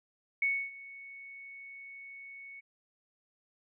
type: tone with ADSR envelope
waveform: sine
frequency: 2217 Hz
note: C#7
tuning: in tune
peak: -25 dBFS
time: 0.42-2.61 s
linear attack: 4 ms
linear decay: 280 ms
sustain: -20 dB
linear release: 19 ms
effects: none